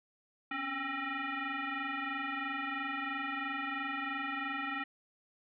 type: tone with frequency modulation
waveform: sine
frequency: 280 Hz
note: C#4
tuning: 18 cents sharp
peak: -34 dBFS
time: 0.51-4.84 s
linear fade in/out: 5 ms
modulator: 537 Hz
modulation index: 4.2
effects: none